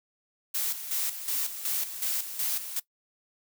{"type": "noise with tremolo", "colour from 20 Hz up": "blue", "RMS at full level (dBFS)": -29, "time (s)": [0.54, 2.8], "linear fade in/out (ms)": 10, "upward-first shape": "square", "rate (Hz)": 2.7, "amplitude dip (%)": 65, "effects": ["noise-tail reverb RT60 0.1 s tail -20 dB re dry"]}